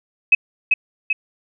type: tone with echo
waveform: sine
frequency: 2555 Hz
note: D#7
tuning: 45 cents sharp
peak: -7 dBFS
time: 0.32-0.35 s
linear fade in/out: 5 ms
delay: 390 ms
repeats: 2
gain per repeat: -4 dB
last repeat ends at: 1.13 s
effects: none